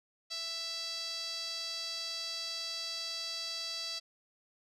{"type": "tone with band-pass filter", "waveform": "sawtooth", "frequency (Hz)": 662, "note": "E5", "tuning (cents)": 7, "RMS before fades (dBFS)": -39, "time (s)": [0.3, 4], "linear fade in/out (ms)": 20, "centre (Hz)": 4600, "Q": 5.3, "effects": []}